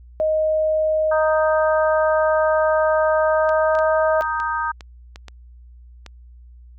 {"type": "tone with pitch glide", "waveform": "sine", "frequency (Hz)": [624, 630.2], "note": ["D#5", "D#5"], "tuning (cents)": [5, 22], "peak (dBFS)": -16, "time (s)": [0.2, 4.21], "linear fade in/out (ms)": 0, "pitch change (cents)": 17, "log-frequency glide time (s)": [3.19, 3.93]}
{"type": "chord", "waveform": "sine", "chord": "Eb major", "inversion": "second", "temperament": "equal", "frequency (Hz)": [932.3, 1244.5, 1568], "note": ["Bb5", "Eb6", "G6"], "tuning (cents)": [0, 0, 0], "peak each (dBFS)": [-24, -24, -26], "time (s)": [1.11, 4.72], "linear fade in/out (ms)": 10}
{"type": "clicks", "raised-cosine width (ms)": 0.2, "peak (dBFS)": -20, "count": 9, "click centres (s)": [3.492, 3.752, 3.789, 4.222, 4.401, 4.808, 5.159, 5.283, 6.063]}
{"effects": ["added 60 Hz sine -41 dBFS peak until 6.78 s"]}